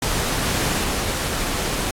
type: noise with level steps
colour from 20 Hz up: pink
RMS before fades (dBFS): -22 / -24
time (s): 0.02-1.91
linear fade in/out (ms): 5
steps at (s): 0.84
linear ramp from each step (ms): 2
effects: low-pass 12000 Hz 12 dB/octave + AAC 64 kbps